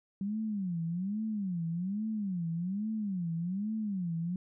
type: tone with vibrato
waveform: sine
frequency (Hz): 190.4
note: F#3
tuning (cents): +50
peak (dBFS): -31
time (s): 0.21-4.36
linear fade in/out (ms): 2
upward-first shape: sine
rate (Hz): 1.2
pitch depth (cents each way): 250
effects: none